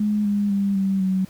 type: tone with pitch steps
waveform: sine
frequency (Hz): 209.6 / 204.1 / 198.75 / 193.54 / 188.47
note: G#3 / G#3 / G3 / G3 / F#3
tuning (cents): +16 / -30 / +24 / -22 / +32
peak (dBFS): -18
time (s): 0-1.25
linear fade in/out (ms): 5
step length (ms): 250
effects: pink hiss -50 dBFS RMS until 1.29 s